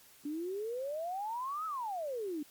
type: exponential two-way sweep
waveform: sine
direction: up then down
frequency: 284.5 to 1318.5 to 284.5 Hz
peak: -35 dBFS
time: 0.25-2.43 s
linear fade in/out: 5 ms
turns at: 1.66 s
effects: white hiss -60 dBFS RMS until 2.5 s + Opus 48 kbps